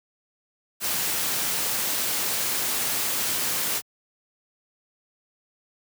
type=noise; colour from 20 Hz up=white; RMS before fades=-26 dBFS; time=0.8-3.82 s; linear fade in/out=50 ms; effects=high-pass 100 Hz 12 dB/octave